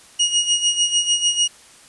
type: tone with tremolo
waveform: 25% pulse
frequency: 2881 Hz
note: F#7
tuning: 47 cents flat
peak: -10 dBFS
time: 0.19-1.48 s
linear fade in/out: 10 ms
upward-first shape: sine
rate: 6.7 Hz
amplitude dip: 70%
effects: white hiss -47 dBFS RMS until 1.88 s + resampled to 24000 Hz